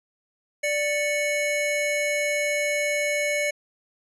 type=tone pair together; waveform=square; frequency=587.3 / 2217 Hz; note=D5 / C#7; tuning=0 / 0 cents; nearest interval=octave + major seventh; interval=2300 cents; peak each=-26 dBFS; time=0.63-3.51 s; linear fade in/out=10 ms; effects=resampled to 24000 Hz